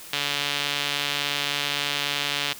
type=tone with band-pass filter; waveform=sawtooth; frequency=143.6 Hz; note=D3; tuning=39 cents flat; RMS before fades=-27 dBFS; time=0.13-2.53 s; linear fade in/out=2 ms; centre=3300 Hz; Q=1.9; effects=white hiss -42 dBFS RMS until 2.59 s